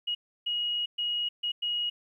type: tone bursts at uneven times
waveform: sine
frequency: 2893 Hz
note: F#7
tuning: 40 cents flat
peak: -27 dBFS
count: 5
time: 0.07-0.15 / 0.46-0.86 / 0.98-1.29 / 1.43-1.52 / 1.62-1.9 s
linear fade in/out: 10 ms
effects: 11-bit